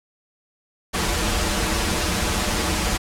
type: noise with comb filter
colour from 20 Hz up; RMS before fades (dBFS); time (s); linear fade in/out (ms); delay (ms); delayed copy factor
pink; -22; 0.93-2.98; 20; 7.5; -0.9
effects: low-pass 10000 Hz 12 dB/octave